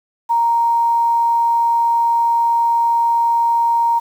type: tone with quantisation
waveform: sine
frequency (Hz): 932.3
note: A#5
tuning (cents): 0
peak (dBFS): -12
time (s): 0.29-4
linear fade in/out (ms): 20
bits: 7
effects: none